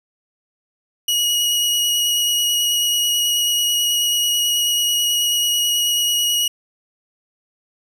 sawtooth tone with vibrato, 2900 Hz, F#7, 35 cents flat, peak -13 dBFS, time 1.08-6.48 s, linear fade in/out 5 ms, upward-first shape square, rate 9.2 Hz, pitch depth 8 cents each way, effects none

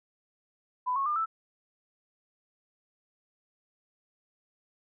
sine tone with pitch steps, 1000 / 1096.8 / 1203 / 1319.5 Hz, B5 / C#6 / D6 / E6, +21 / -19 / +41 / +1 cents, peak -26 dBFS, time 0.86-1.26 s, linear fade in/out 20 ms, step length 100 ms, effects none

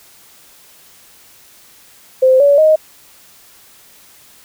sine tone with pitch steps, 519 / 569.3 / 624.4 Hz, C5 / C#5 / D#5, -14 / +46 / +6 cents, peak -6 dBFS, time 2.22-2.76 s, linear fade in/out 10 ms, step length 180 ms, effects white hiss -45 dBFS RMS until 4.44 s

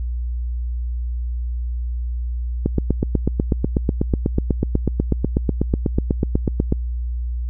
click train, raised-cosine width 3 ms, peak -4 dBFS, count 34, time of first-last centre 2.66-6.724 s, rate 8.12 Hz, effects added 60 Hz sine -21 dBFS peak until 7.49 s

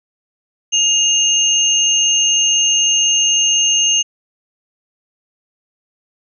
sine tone pair together, 2832 / 6358 Hz, F7 / G8, +23 / +24 cents, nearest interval octave + major second, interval 1401 cents, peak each -14 dBFS, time 0.72-4.03 s, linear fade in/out 20 ms, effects none

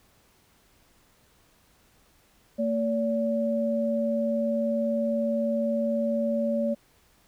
sine tone pair together, 227.4 / 573 Hz, A#3 / D5, -43 / -43 cents, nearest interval octave + major third, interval 1600 cents, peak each -26 dBFS, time 2.58-6.75 s, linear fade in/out 20 ms, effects pink hiss -62 dBFS RMS until 7.27 s

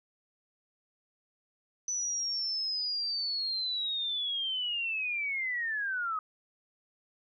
sine linear sweep, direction down, 6000 to 1244.5 Hz, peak -30 dBFS, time 1.88-6.19 s, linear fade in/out 2 ms, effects none

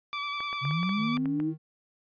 20% pulse tone with vibrato, 1156 Hz, D6, 28 cents flat, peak -26 dBFS, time 0.13-1.17 s, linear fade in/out 0 ms, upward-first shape square, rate 10 Hz, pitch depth 18 cents each way
clicks, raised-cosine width 0.5 ms, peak -26 dBFS, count 9, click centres 0.405 / 0.529 / 0.652 / 0.71 / 0.831 / 0.893 / 1.175 / 1.257 / 1.401 s
sine linear sweep, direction up, 130 to 329.6 Hz, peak -26 dBFS, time 0.61-1.54 s, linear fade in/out 50 ms
triangle tone, 155.56 Hz, D#3, in tune, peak -33 dBFS, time 0.96-1.58 s, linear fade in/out 50 ms
effects resampled to 11025 Hz

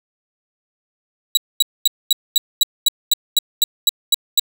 sawtooth tone bursts, 3900 Hz, B7, 23 cents flat, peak -7 dBFS, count 13, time 1.35-4.396 s, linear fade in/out 2 ms, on 22 ms, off 230 ms, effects none

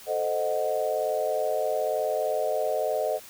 sine chord, A diminished seventh, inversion none, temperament equal, 440 / 523.3 / 622.3 / 740 Hz, A4 / C5 / Eb5 / Gb5, 0 / 0 / 0 / 0 cents, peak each -31 / -30 / -27 / -32 dBFS, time 0.06-3.2 s, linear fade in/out 50 ms, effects white hiss -47 dBFS RMS until 3.29 s

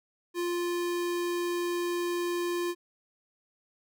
square tone, 349.2 Hz, F4, in tune, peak -29 dBFS, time 0.34-2.75 s, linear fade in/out 50 ms, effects none

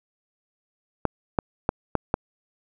clicks, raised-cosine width 1 ms, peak -6 dBFS, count 5, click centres 1.053 / 1.388 / 1.691 / 1.953 / 2.141 s, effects none

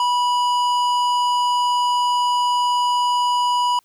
sine tone with tanh clipping, 979 Hz, B5, 15 cents flat, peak -18 dBFS, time 0-3.79 s, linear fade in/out 2 ms, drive 14 dB, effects white hiss -62 dBFS RMS until 3.84 s

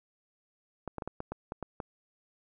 clicks, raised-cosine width 1 ms, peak -22 dBFS, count 9, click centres 0.877 / 0.983 / 1.022 / 1.076 / 1.204 / 1.32 / 1.521 / 1.627 / 1.802 s, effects none

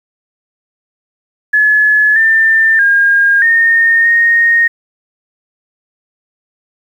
sine tone with pitch steps, 1708 / 1790 / 1620 / 1835 / 1857 Hz, G#6 / A6 / G#6 / A#6 / A#6, +48 / +29 / -43 / -28 / -7 cents, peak -6 dBFS, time 1.53-4.68 s, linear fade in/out 10 ms, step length 630 ms, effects 7-bit

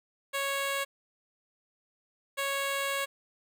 10% pulse tone pair in turn, 553 / 553 Hz, C#5 / C#5, -4 / -4 cents, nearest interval unison, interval 0 cents, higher neither, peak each -21 / -21 dBFS, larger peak neither, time 0.33-0.85 / 2.37-3.06 s, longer second, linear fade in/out 20 ms, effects none

